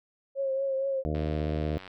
sine tone with vibrato, 540 Hz, C#5, 45 cents flat, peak -26 dBFS, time 0.35-1.04 s, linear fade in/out 50 ms, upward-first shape triangle, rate 4.3 Hz, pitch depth 37 cents each way
harmonic tone, 76.4 Hz, D#2, 31 cents flat, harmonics 1 / 2 / 3 / 4 / 5 / 6 / 7 / 8 / 9, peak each -31 / -33 / -38 / -36 / -40 / -38 / -40 / -41 / -42 dBFS, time 1.05-1.78 s, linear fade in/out 0 ms
click train, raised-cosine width 0.3 ms, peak -28 dBFS, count 69, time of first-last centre 1.15-1.877 s, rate 93.5 Hz
effects none

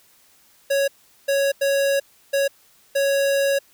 square tone bursts at uneven times, 554.4 Hz, C#5, in tune, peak -18 dBFS, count 5, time 0.7-0.88 / 1.28-1.52 / 1.61-2 / 2.33-2.48 / 2.95-3.59 s, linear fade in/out 10 ms, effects white hiss -56 dBFS RMS until 3.73 s

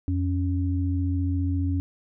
sine tone pair together, 87.57 / 277.2 Hz, F2 / C#4, +5 / 0 cents, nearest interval octave + minor sixth, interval 1995 cents, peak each -23 / -28 dBFS, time 0.08-1.8 s, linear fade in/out 0 ms, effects none

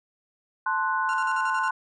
sine chord, F# diminished, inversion first, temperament equal, 880 / 1046.5 / 1480 Hz, A5 / C6 / F#6, 0 / 0 / 0 cents, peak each -29 / -26 / -27 dBFS, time 0.66-1.71 s, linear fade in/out 5 ms
30% pulse tone with tremolo, 1388 Hz, F6, 11 cents flat, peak -31 dBFS, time 1.09-1.7 s, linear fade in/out 0 ms, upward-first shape square, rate 11 Hz, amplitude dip 75%
effects resampled to 22050 Hz

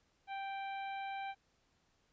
harmonic tone, 784 Hz, G5, in tune, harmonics 1 / 2 / 3 / 4 / 5, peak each -40 / -50 / -49 / -57 / -59 dBFS, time 0.27-1.35 s, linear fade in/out 50 ms, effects pink hiss -75 dBFS RMS until 2.12 s + resampled to 16000 Hz

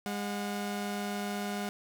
sawtooth tone pair together, 203.6 / 726 Hz, G#3 / F#5, -34 / -33 cents, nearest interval octave + minor seventh, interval 2201 cents, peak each -30 / -35 dBFS, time 0.06-1.69 s, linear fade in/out 0 ms, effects none

